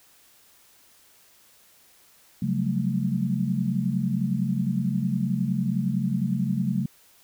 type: tone cluster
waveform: sine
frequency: 136 / 180.5 / 191.5 / 219.9 Hz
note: C#3 / F#3 / G3 / A3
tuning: -33 / -43 / -40 / -1 cents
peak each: -28 dBFS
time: 2.42-6.86 s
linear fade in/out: 5 ms
effects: white hiss -57 dBFS RMS until 7.23 s